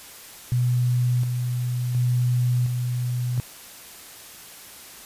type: tone with tremolo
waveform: sine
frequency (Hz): 123.47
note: B2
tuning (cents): 0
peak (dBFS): -18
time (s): 0.52-3.4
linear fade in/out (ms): 0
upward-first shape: square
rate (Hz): 0.7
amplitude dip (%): 40
effects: white hiss -43 dBFS RMS until 5.05 s + resampled to 32000 Hz